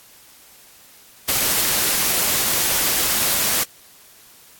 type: noise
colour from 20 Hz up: white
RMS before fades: -19 dBFS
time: 1.28-3.64 s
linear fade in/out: 10 ms
effects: white hiss -48 dBFS RMS until 4.59 s + AAC 64 kbps